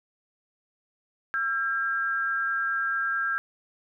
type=tone pair together; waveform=sine; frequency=1354.6 / 1610 Hz; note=E6 / G6; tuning=+47 / +46 cents; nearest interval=minor third; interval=299 cents; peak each=-29 / -26 dBFS; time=1.34-3.38 s; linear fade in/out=0 ms; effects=none